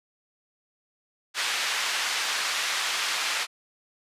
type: band-pass noise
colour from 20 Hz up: pink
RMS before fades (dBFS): -28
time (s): 1.34-3.47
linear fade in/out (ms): 50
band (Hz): 1400 to 6000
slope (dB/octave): 12
effects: resampled to 32000 Hz